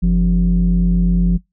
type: tone pair together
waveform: sine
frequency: 47.13 / 175.7 Hz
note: F#1 / F3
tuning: +33 / +11 cents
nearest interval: octave + major seventh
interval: 2278 cents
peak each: -12 dBFS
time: 0.02-1.38 s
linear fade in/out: 20 ms
effects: noise-tail reverb RT60 0.2 s tail -25 dB re dry + tanh soft clip ceiling -7 dBFS